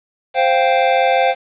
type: chord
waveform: square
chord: C suspended fourth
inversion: none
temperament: equal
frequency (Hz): 523.3 / 698.5 / 784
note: C5 / F5 / G5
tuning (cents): 0 / 0 / 0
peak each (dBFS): -17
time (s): 0.34-1.35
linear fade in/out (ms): 50
effects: resampled to 8000 Hz + 7-bit